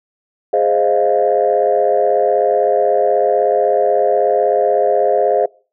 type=chord; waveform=sine; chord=F minor seventh; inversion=first; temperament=equal; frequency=415.3 / 523.3 / 622.3 / 698.5 Hz; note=Ab4 / C5 / Eb5 / F5; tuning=0 / 0 / 0 / 0 cents; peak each=-16 dBFS; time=0.53-5.46 s; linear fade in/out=5 ms; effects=noise-tail reverb RT60 0.4 s tail -25 dB re dry + tanh soft clip ceiling -3 dBFS